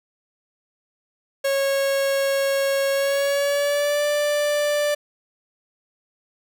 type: tone with pitch glide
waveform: 45% pulse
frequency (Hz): 549 to 588.4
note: C#5 to D5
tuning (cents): -17 to +3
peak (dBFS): -19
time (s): 1.44-4.95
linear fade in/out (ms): 10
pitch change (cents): +120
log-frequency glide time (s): 2.92-4.06
effects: none